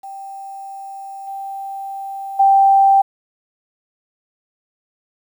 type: tone with level steps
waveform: sine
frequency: 784 Hz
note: G5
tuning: in tune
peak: -29 / -25 / -8 dBFS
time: 0.03-3.02 s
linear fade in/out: 10 ms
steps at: 1.27 / 2.39 s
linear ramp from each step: 10 ms
effects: 8-bit